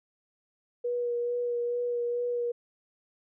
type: tone with vibrato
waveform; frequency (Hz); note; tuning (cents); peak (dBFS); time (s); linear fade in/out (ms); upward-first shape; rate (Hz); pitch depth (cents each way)
sine; 481.6; B4; -44; -27; 0.84-2.52; 10; sine; 2.3; 16
effects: none